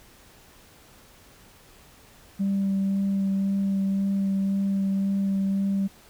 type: tone with vibrato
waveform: sine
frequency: 195.7 Hz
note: G3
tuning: 3 cents flat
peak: -20 dBFS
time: 2.39-5.88 s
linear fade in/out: 20 ms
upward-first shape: sine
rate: 1.9 Hz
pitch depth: 11 cents each way
effects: tanh soft clip ceiling -19 dBFS + pink hiss -53 dBFS RMS until 6.09 s